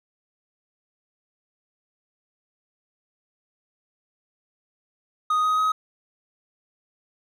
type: tone with pitch steps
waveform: triangle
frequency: 1244.5 / 1255.3 / 1266.3 Hz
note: D#6 / D#6 / D#6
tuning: 0 / +15 / +30 cents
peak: -17 dBFS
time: 5.3-5.72 s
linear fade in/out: 5 ms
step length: 140 ms
effects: none